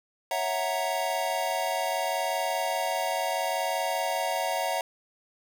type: chord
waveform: square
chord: F# dominant seventh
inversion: second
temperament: equal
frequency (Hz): 554.4 / 659.3 / 740 / 932.3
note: C#5 / E5 / F#5 / A#5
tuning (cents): 0 / 0 / 0 / 0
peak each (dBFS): -35 / -32 / -32 / -33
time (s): 0.31-4.81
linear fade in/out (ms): 2
effects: none